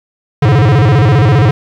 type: tone with vibrato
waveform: square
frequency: 123.47 Hz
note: B2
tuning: in tune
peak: -6 dBFS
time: 0.42-1.51 s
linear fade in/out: 5 ms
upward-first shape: square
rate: 15 Hz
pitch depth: 270 cents each way
effects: low-pass 3000 Hz 12 dB/octave + 7-bit